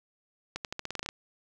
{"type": "accelerating click train", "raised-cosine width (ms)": 0.2, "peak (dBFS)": -17, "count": 11, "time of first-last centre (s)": [0.56, 1.089], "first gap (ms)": 88, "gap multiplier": 0.88, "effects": []}